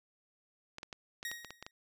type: clicks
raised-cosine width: 0.2 ms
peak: -26 dBFS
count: 9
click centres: 0.784 / 0.831 / 0.928 / 1.229 / 1.315 / 1.447 / 1.506 / 1.626 / 1.665 s
type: tone with exponential decay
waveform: sawtooth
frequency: 1883 Hz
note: A#6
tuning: 17 cents sharp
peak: -32 dBFS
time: 1.25-1.71 s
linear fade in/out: 1 ms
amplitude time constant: 100 ms
effects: none